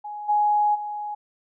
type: tone with level steps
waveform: sine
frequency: 835 Hz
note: G#5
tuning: 9 cents sharp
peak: -31 / -17 / -28 dBFS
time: 0.04-1.15 s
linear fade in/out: 10 ms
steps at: 0.28 / 0.74 s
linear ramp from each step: 20 ms
effects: none